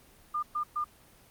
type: tone bursts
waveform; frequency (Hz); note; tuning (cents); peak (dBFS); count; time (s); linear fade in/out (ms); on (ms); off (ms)
sine; 1206; D6; +46; -28; 3; 0.34-0.844; 10; 88; 120
effects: pink hiss -58 dBFS RMS until 1.3 s + Opus 24 kbps